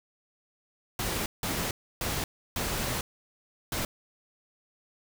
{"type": "noise bursts at uneven times", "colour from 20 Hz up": "pink", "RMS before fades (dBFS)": -31, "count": 5, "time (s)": [[0.99, 1.26], [1.43, 1.71], [2.01, 2.24], [2.56, 3.01], [3.72, 3.85]], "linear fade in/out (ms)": 2, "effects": []}